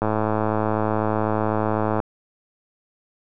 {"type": "click train", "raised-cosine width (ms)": 1, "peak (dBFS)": -8, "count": 215, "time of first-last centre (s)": [0.02, 2.001], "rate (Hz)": 108, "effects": []}